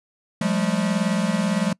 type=tone cluster; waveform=square; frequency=175.6 / 197 / 215.1 Hz; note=F3 / G3 / A3; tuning=+10 / +9 / -39 cents; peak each=-25 dBFS; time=0.41-1.73 s; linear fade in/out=5 ms; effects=noise-tail reverb RT60 0.1 s tail -25 dB re dry + resampled to 24000 Hz